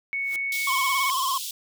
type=tone; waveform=sine; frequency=2217 Hz; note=C#7; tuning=in tune; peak=-25 dBFS; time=0.13-1.1 s; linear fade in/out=0 ms
type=noise with exponential growth; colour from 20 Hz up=white; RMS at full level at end=-36 dBFS; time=0.18-0.36 s; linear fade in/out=2 ms; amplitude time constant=39 ms
type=high-pass noise; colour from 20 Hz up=pink; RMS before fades=-33 dBFS; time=0.52-1.51 s; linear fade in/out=2 ms; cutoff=3100 Hz; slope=48 dB/octave
type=tone with vibrato; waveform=square; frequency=1066 Hz; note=C6; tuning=32 cents sharp; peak=-24 dBFS; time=0.67-1.38 s; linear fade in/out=5 ms; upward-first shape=sine; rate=18 Hz; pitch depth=84 cents each way
effects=none